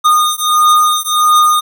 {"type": "beating tone pair", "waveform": "square", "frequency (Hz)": [1226, 1227.5], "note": ["D#6", "D#6"], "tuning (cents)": [-26, -24], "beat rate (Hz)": 1.5, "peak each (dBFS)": -12, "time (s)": [0.04, 1.61], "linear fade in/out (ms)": 20, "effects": []}